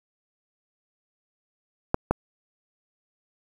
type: clicks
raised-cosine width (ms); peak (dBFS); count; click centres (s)
1; -6; 2; 1.944 / 2.11
effects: 7-bit